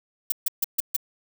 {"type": "noise bursts", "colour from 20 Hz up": "violet", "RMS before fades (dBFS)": -22, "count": 5, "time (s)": [0.3, 0.965], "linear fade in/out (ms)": 5, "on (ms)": 21, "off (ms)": 140, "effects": []}